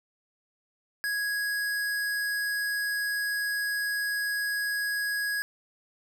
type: tone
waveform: square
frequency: 1661.2 Hz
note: G#6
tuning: in tune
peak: -28 dBFS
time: 1.04-5.42 s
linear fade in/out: 0 ms
effects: none